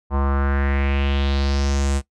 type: tone with low-pass filter sweep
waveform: square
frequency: 69.3 Hz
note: C#2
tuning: in tune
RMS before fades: -20 dBFS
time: 0.1-2.02 s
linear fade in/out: 50 ms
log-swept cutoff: 980 to 8600 Hz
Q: 3.3
effects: noise-tail reverb RT60 0.1 s tail -18 dB re dry